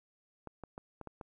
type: clicks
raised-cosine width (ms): 1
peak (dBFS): -30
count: 6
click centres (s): 0.473 / 0.637 / 0.779 / 1.013 / 1.073 / 1.212
effects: 12-bit